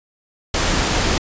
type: noise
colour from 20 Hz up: pink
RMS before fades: -18 dBFS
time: 0.54-1.18 s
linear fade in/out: 2 ms
effects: resampled to 16000 Hz